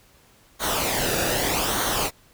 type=noise with flanger; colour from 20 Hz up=pink; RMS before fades=-24 dBFS; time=0.59-2.11 s; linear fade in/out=50 ms; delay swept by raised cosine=0.39 to 0.96 ms; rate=0.82 Hz; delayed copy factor=-0.6; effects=pink hiss -56 dBFS RMS until 2.33 s